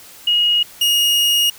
sine / 40% pulse tone pair in turn, 2882 / 2865 Hz, F#7 / F7, -46 / +44 cents, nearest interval unison, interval 10 cents, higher first, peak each -12 dBFS, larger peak neither, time 0.27-0.63 / 0.81-1.5 s, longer second, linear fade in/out 5 ms, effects white hiss -41 dBFS RMS until 1.58 s

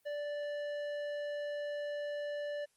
triangle tone with tanh clipping, 585 Hz, D5, 7 cents flat, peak -38 dBFS, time 0.05-2.66 s, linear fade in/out 20 ms, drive 16 dB, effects white hiss -74 dBFS RMS until 2.76 s + Opus 24 kbps

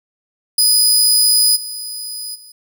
20% pulse tone with level steps, 4978 Hz, D#8, in tune, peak -4 / -19 / -32 dBFS, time 0.58-2.52 s, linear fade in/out 5 ms, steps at 1.55 / 2.34 s, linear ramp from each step 20 ms, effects none

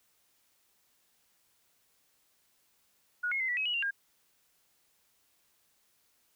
sine tone with pitch steps, 1453 / 2160 / 2060 / 1952 / 2551 / 2920 / 2772 / 1614 Hz, F#6 / C#7 / C7 / B6 / D#7 / F#7 / F7 / G#6, -32 / -45 / -28 / -21 / +43 / -24 / -14 / -50 cents, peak -29 dBFS, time 3.23-3.91 s, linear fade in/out 10 ms, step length 85 ms, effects white hiss -71 dBFS RMS until 6.35 s

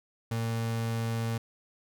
35% pulse tone, 114.4 Hz, A#2, 32 cents flat, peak -27 dBFS, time 0.31-1.38 s, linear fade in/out 5 ms, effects none

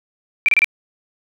sine tone bursts, 2349 Hz, D7, in tune, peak -10 dBFS, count 4, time 0.46-0.644 s, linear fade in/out 0 ms, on 25 ms, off 28 ms, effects none

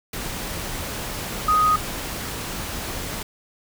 sine tone in noise, 1248 Hz, D#6, 5 cents sharp, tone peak -15 dBFS, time 1.48-1.76 s, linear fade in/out 5 ms, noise pink, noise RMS -30 dBFS, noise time 0.13-3.23 s, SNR +12 dB, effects none

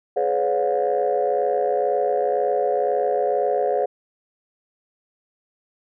sine tone cluster, 419.6 / 507 / 569 / 717 Hz, G#4 / B4 / C#5 / F5, +18 / +45 / +45 / +45 cents, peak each -23 dBFS, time 0.16-3.86 s, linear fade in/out 10 ms, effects tanh soft clip ceiling -11 dBFS

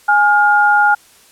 sine tone pair together, 830.6 / 1416 Hz, G#5 / F6, 0 / +23 cents, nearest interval major sixth, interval 923 cents, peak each -11 dBFS, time 0.08-0.95 s, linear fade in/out 10 ms, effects white hiss -47 dBFS RMS until 1.31 s + low-pass 12000 Hz 12 dB/octave

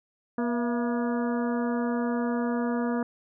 harmonic tone with a mistuned harmonic, 240 Hz, B3, 49 cents flat, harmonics 1 / 2 / 3 / 4 / 5 / 6 / 7, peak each -26 / -32 / -36 / -38 / -40 / -42 / -43 dBFS, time 0.38-3.03 s, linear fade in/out 2 ms, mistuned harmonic 3, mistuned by -94 cents, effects none

